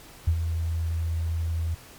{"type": "tone with ADSR envelope", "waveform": "sine", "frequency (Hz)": 82.41, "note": "E2", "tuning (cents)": 0, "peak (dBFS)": -16, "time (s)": [0.27, 1.75], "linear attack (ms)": 8, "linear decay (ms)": 71, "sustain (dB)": -8, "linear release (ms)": 10, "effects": ["pink hiss -48 dBFS RMS until 1.98 s", "MP3 96 kbps"]}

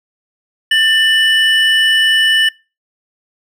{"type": "tone pair together", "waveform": "triangle", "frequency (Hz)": [1784.6, 2960], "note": ["A6", "F#7"], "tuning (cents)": [24, 0], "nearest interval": "major sixth", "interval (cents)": 876, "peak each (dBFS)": [-10, -10], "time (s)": [0.71, 2.49], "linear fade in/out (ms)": 5, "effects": ["noise-tail reverb RT60 0.3 s tail -25 dB re dry"]}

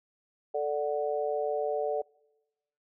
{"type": "chord", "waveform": "sine", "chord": "D major", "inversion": "second", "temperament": "equal", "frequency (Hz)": [440, 587.3, 740], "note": ["A4", "D5", "F#5"], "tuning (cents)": [0, 0, 0], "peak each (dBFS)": [-31, -31, -34], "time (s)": [0.54, 2.02], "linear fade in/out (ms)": 10, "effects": ["noise-tail reverb RT60 1.0 s tail -25 dB re dry"]}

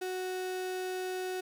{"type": "tone", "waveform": "35% pulse", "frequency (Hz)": 370, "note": "F#4", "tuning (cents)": 0, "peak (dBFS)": -32, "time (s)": [0.01, 1.41], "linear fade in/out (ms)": 10, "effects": ["12-bit"]}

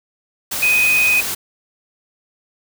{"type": "tone in noise", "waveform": "sine", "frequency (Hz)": 2500, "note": "D#7", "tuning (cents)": 8, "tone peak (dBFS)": -12, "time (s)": [0.62, 1.21], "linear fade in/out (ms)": 10, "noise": "white", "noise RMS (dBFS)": -23, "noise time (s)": [0.51, 1.35], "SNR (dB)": 8, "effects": []}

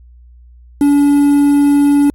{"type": "tone with quantisation", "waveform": "triangle", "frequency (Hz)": 286.3, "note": "D4", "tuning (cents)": -44, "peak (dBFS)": -5, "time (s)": [0.81, 2.1], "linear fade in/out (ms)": 2, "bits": 5, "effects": ["added 60 Hz sine -38 dBFS peak until 2.14 s", "AAC 48 kbps"]}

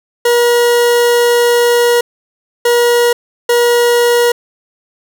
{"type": "tone bursts at uneven times", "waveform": "40% pulse", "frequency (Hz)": 478.5, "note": "A#4", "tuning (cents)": 45, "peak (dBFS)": -7, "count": 3, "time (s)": [[0.25, 2.01], [2.65, 3.13], [3.49, 4.32]], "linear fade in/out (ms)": 5, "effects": []}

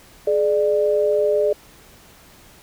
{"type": "tone pair together", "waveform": "sine", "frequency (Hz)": [422.2, 594.5], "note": ["G#4", "D5"], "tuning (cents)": [29, 21], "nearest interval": "tritone", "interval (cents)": 592, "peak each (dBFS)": -18, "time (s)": [0.27, 1.53], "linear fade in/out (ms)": 5, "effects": ["pink hiss -48 dBFS RMS until 2.62 s"]}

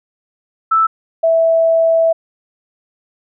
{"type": "tone pair in turn", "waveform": "sine", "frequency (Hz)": [1318.5, 656.6], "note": ["E6", "E5"], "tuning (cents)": [0, -7], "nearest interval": "octave", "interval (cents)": 1207, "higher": "first", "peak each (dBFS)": -9, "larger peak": "neither", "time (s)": [[0.71, 0.87], [1.23, 2.13]], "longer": "second", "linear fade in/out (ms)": 10, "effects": []}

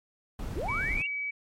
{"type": "noise", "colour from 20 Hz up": "brown", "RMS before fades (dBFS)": -35, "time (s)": [0.39, 1.02], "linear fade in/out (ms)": 2}
{"type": "linear sweep", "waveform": "sine", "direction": "up", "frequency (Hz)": [271.8, 2840], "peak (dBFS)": -31, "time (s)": [0.56, 1.07], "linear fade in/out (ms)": 10}
{"type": "tone", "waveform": "sine", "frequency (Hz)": 2280, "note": "C#7", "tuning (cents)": 48, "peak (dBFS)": -30, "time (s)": [0.68, 1.31], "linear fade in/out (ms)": 10}
{"effects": ["MP3 64 kbps"]}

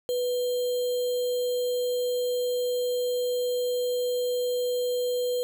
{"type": "tone with sample-and-hold", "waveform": "sine", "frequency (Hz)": 493.5, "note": "B4", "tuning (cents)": -1, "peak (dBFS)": -24, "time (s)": [0.09, 5.43], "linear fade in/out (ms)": 0, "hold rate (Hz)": 3675, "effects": []}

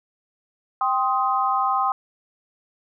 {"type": "chord", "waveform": "sine", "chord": "C minor", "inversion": "second", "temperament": "just", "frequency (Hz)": [784.9, 1046.5, 1255.8], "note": ["G5", "C6", "Eb6"], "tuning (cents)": [2, 0, 16], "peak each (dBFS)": -23, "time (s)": [0.81, 1.92], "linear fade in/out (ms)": 2, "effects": []}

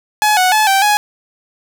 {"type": "tone with pitch steps", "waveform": "sawtooth", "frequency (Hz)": [847, 738, 860, 779, 835], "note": ["G#5", "F#5", "A5", "G5", "G#5"], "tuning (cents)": [34, -5, -40, -11, 9], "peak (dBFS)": -6, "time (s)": [0.22, 0.97], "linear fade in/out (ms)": 0, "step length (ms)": 150, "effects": []}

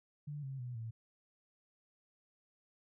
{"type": "tone with pitch steps", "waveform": "sine", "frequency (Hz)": [146.83, 134.64, 123.47, 113.22], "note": ["D3", "C3", "B2", "A2"], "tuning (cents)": [0, 50, 0, 50], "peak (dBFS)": -40, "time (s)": [0.27, 0.91], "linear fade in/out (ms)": 10, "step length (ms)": 160, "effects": []}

